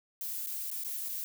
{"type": "noise with dropouts", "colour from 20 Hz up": "violet", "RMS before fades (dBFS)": -37, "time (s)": [0.21, 1.24], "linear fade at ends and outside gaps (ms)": 0, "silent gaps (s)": [[0.462, 0.471], [0.703, 0.714], [0.837, 0.847], [1.087, 1.092]], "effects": []}